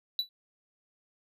triangle tone with exponential decay, 3951 Hz, B7, in tune, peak -21 dBFS, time 0.19-0.29 s, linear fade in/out 1 ms, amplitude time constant 20 ms, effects none

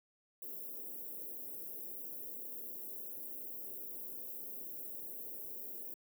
white band-stop noise, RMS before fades -45 dBFS, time 0.42-5.94 s, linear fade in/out 2 ms, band 490 to 14000 Hz, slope 24 dB/octave, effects high-pass 300 Hz 12 dB/octave

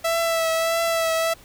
sawtooth tone with vibrato, 659.3 Hz, E5, in tune, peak -16 dBFS, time 0.04-1.34 s, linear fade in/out 10 ms, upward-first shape triangle, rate 1.6 Hz, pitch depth 29 cents each way, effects pink hiss -49 dBFS RMS until 1.44 s

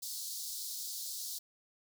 pink high-pass noise, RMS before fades -41 dBFS, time 0.02-1.39 s, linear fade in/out 10 ms, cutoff 4000 Hz, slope 48 dB/octave, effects none

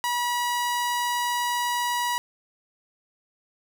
sawtooth tone, 968 Hz, B5, 35 cents flat, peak -20 dBFS, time 0.04-2.18 s, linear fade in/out 0 ms, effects none

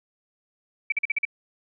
sine tone bursts, 2305 Hz, D7, 33 cents flat, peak -20 dBFS, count 6, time 0.9-1.252 s, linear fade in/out 5 ms, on 22 ms, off 44 ms, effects none

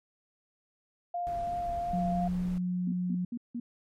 sine tone with vibrato, 697 Hz, F5, 4 cents flat, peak -30 dBFS, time 1.14-2.28 s, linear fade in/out 5 ms, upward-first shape sine, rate 2.9 Hz, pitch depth 13 cents each way
brown noise, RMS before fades -42 dBFS, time 1.27-2.58 s, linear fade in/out 0 ms
sine tone, 180 Hz, F#3, 47 cents flat, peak -28 dBFS, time 1.93-3.25 s, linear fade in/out 5 ms
sine tone bursts, 238.3 Hz, A#3, 38 cents sharp, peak -32 dBFS, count 4, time 2.87-3.6 s, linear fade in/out 5 ms, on 55 ms, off 170 ms
effects MP3 64 kbps

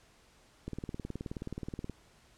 click train, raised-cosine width 3 ms, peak -25 dBFS, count 24, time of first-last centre 0.68-1.897 s, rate 18.9 Hz, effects pink hiss -63 dBFS RMS until 2.37 s + low-pass 9000 Hz 12 dB/octave

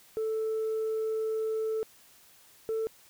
sine tone pair in turn, 440 / 444.1 Hz, A4 / A4, 0 / +16 cents, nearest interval unison, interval 16 cents, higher second, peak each -26 dBFS, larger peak neither, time 0.17-1.83 / 2.69-2.87 s, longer first, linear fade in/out 0 ms, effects tanh soft clip ceiling -26 dBFS + white hiss -58 dBFS RMS until 3.09 s

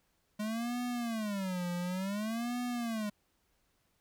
square tone with vibrato, 207.7 Hz, G#3, in tune, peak -34 dBFS, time 0.39-3.1 s, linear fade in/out 10 ms, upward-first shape sine, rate 0.56 Hz, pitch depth 290 cents each way, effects pink hiss -75 dBFS RMS until 4 s

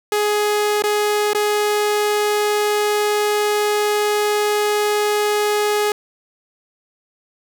sawtooth tone with dropouts, 417.8 Hz, G#4, 10 cents sharp, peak -12 dBFS, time 0.12-5.92 s, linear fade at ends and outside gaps 2 ms, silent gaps 0.822-0.838 / 1.333-1.348 s, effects none

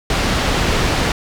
pink low-pass noise, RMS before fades -17 dBFS, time 0.1-1.12 s, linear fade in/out 2 ms, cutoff 5100 Hz, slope 12 dB/octave, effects none

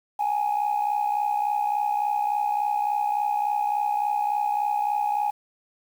sine tone with amplitude modulation, 830.6 Hz, G#5, in tune, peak -17 dBFS, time 0.19-5.31 s, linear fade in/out 10 ms, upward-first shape sine, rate 63.5 Hz, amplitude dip 75%, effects tanh soft clip ceiling -17 dBFS + 8-bit

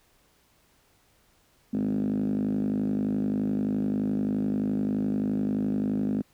5% pulse tone with band-pass filter, 51.6 Hz, G#1, 10 cents flat, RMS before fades -27 dBFS, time 1.73-6.22 s, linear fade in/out 10 ms, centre 230 Hz, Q 9.7, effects pink hiss -64 dBFS RMS until 6.33 s

